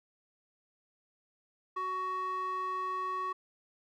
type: tone with band-pass filter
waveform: square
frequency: 372.8 Hz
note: F#4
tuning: 13 cents sharp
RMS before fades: -35 dBFS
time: 1.76-3.33 s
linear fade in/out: 10 ms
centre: 1200 Hz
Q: 4.5
effects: none